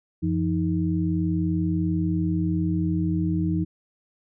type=tone cluster; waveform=sine; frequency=90.1 / 170.3 / 313.4 Hz; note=F#2 / F3 / D#4; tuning=-45 / -43 / +13 cents; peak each=-27 / -24 / -26 dBFS; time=0.22-3.65 s; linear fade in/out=20 ms; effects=none